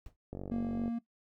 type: noise with exponential decay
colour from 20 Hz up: brown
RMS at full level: -43 dBFS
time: 0.06-0.16 s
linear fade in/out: 1 ms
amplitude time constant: 21 ms
type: click train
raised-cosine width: 2 ms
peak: -27 dBFS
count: 27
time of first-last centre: 0.33-0.88 s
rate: 47.3 Hz
type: tone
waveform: triangle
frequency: 233.1 Hz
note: A#3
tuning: in tune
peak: -30 dBFS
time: 0.51-0.99 s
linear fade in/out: 10 ms
effects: noise-tail reverb RT60 0.1 s tail -17 dB re dry